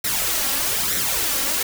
white noise with flanger, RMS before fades -22 dBFS, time 0.04-1.63 s, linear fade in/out 5 ms, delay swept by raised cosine 0.52 to 3.72 ms, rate 1.1 Hz, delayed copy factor +0.65, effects none

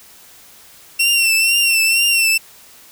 sawtooth tone with vibrato, 2714 Hz, E7, 50 cents sharp, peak -9 dBFS, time 0.99-2.38 s, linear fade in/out 10 ms, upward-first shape triangle, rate 2.1 Hz, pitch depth 59 cents each way, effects white hiss -44 dBFS RMS until 2.91 s

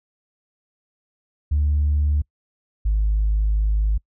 sine tone pair in turn, 73.6 / 52.27 Hz, D2 / G#1, +4 / +12 cents, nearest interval tritone, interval 592 cents, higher first, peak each -15 dBFS, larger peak neither, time 1.51-2.22 / 2.85-3.98 s, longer second, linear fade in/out 10 ms, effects noise-tail reverb RT60 0.1 s tail -26 dB re dry + tanh soft clip ceiling -13 dBFS

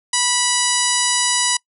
harmonic tone, 980 Hz, B5, 14 cents flat, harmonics 1 / 2 / 3 / 4 / 5 / 6 / 7 / 8 / 9 / 10, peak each -25 / -25 / -25 / -25 / -25 / -25 / -25 / -25 / -25 / -25 dBFS, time 0.13-1.57 s, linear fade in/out 5 ms, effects noise-tail reverb RT60 0.1 s tail -24 dB re dry

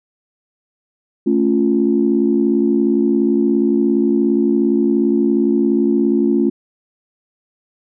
sine chord, A augmented, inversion none, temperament equal, 220 / 277.2 / 349.2 Hz, A3 / C#4 / E#4, 0 / 0 / 0 cents, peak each -16 dBFS, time 1.26-6.5 s, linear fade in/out 10 ms, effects tanh soft clip ceiling -2 dBFS

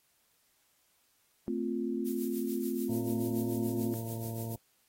sine chord, F major, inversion first, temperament equal with one note detuned, 223.5 / 261.6 / 349.2 Hz, A3 / C4 / F4, +27 / 0 / 0 cents, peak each -35 dBFS, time 1.48-3.94 s, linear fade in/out 0 ms
violet noise with tremolo, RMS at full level -42 dBFS, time 2.05-4.56 s, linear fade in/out 20 ms, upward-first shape sine, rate 6.9 Hz, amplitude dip 65%
harmonic tone, 113.9 Hz, A#2, 40 cents flat, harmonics 1 / 2 / 3 / 4 / 5 / 6 / 8, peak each -37 / -42 / -48 / -49 / -53 / -52 / -56 dBFS, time 2.89-4.56 s, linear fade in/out 5 ms
effects white hiss -71 dBFS RMS until 4.88 s + AAC 48 kbps

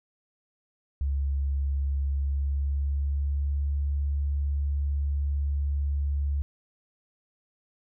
sine tone with pitch glide, 69.4 to 71.1 Hz, C#2 to C#2, +3 to +45 cents, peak -24 dBFS, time 1.01-6.42 s, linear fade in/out 0 ms, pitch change +42 cents, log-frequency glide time 2.08-3.67 s, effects none

